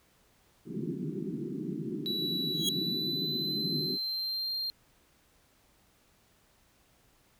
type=band-pass noise; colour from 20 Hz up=pink; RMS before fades=-36 dBFS; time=0.65-3.98 s; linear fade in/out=50 ms; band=140 to 400 Hz; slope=96 dB/octave
type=tone with pitch glide; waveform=triangle; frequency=3931 to 4189 Hz; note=B7 to C8; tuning=-9 to +1 cents; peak=-30 dBFS; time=2.06-4.7 s; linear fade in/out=0 ms; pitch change=+110 cents; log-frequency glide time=2.67-4.53 s
type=tone with exponential growth; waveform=sawtooth; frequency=3299 Hz; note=G#7; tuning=12 cents flat; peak=-21 dBFS; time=2.53-2.69 s; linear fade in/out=2 ms; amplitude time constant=34 ms
effects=pink hiss -66 dBFS RMS until 7.39 s